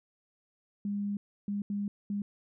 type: tone bursts at uneven times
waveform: sine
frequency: 203 Hz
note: G#3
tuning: 39 cents flat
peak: -30 dBFS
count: 4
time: 0.85-1.17 / 1.48-1.62 / 1.7-1.88 / 2.1-2.22 s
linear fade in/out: 2 ms
effects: none